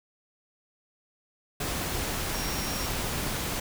sine tone in noise, 5588 Hz, F8, in tune, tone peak -38 dBFS, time 2.34-2.87 s, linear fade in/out 5 ms, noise pink, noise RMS -31 dBFS, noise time 1.6-3.6 s, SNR -10 dB, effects none

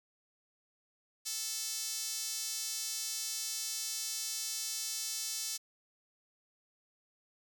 sawtooth tone with high-pass filter, 440 Hz, A4, in tune, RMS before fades -38 dBFS, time 1.25-5.58 s, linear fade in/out 20 ms, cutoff 5500 Hz, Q 1.7, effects none

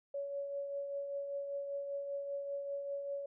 sine tone with tremolo, 562 Hz, C#5, 24 cents sharp, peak -35 dBFS, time 0.14-3.26 s, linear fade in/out 5 ms, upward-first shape triangle, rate 5.1 Hz, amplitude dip 45%, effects none

